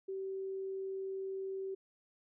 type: tone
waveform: sine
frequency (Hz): 384.8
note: G4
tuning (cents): -32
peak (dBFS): -37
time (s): 0.08-1.75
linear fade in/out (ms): 10
effects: none